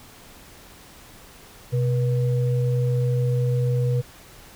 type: tone pair together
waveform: sine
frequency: 127 / 482 Hz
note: B2 / B4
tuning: +49 / -42 cents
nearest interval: octave + major seventh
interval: 2309 cents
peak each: -19 / -28 dBFS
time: 1.72-4.02 s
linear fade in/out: 20 ms
effects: pink hiss -47 dBFS RMS until 4.55 s